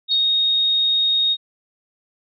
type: tone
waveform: sine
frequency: 3729 Hz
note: A#7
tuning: in tune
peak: -15 dBFS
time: 0.08-1.37 s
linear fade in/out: 50 ms
type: tone with exponential decay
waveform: sine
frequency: 4342 Hz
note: C#8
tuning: 37 cents flat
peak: -20 dBFS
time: 0.11-0.26 s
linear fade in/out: 5 ms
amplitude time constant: 32 ms
effects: none